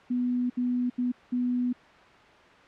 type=tone bursts at uneven times; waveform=sine; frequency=246.9 Hz; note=B3; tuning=in tune; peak=-24 dBFS; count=4; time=0.1-0.5 / 0.57-0.9 / 0.98-1.12 / 1.32-1.73 s; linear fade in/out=10 ms; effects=white hiss -52 dBFS RMS until 2.67 s + low-pass 2000 Hz 12 dB/octave